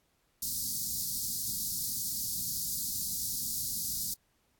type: band-stop noise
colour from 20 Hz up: white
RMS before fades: -34 dBFS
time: 0.42-4.14 s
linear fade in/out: 5 ms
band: 250 to 4300 Hz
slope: 48 dB/octave
effects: pink hiss -73 dBFS RMS until 4.59 s + AAC 64 kbps